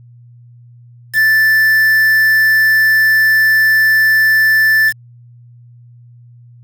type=tone with quantisation; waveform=triangle; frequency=1760 Hz; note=A6; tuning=in tune; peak=-6 dBFS; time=1.13-4.93 s; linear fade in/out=50 ms; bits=4; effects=added 120 Hz sine -38 dBFS peak until 6.63 s